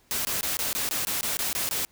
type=noise bursts; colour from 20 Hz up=white; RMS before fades=-28 dBFS; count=11; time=0.11-1.85 s; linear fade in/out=0 ms; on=140 ms; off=20 ms; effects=pink hiss -62 dBFS RMS until 1.91 s